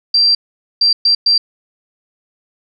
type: tone bursts at uneven times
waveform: sine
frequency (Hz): 4714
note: D8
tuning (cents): +6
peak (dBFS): -8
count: 4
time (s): 0.14-0.35 / 0.81-0.93 / 1.05-1.15 / 1.26-1.38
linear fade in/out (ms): 5
effects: none